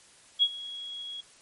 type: tone with ADSR envelope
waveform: sine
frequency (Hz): 3322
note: G#7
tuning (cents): 0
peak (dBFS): -17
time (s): 0.39-1.21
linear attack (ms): 35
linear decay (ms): 53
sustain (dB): -19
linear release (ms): 8
effects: white hiss -56 dBFS RMS until 1.41 s + MP3 48 kbps

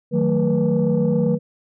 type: tone cluster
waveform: sine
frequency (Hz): 157.4 / 185 / 223.1 / 485.6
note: D#3 / F#3 / A3 / B4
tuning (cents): +20 / 0 / +24 / -29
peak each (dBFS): -20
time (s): 0.11-1.39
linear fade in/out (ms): 50
effects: tanh soft clip ceiling -10 dBFS

